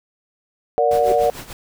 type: chord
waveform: sine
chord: Bb augmented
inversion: none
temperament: just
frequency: 466.2 / 582.7 / 728.4 Hz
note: Bb4 / D5 / F#5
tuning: 0 / -14 / -27 cents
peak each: -18 dBFS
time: 0.78-1.3 s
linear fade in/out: 0 ms
type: noise with tremolo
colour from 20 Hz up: pink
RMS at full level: -32 dBFS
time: 0.91-1.53 s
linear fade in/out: 2 ms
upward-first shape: sine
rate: 6.8 Hz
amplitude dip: 75%
type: tone with exponential growth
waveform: sine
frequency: 383.9 Hz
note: G4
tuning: 36 cents flat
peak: -17 dBFS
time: 0.94-1.12 s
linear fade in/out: 2 ms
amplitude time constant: 38 ms
effects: none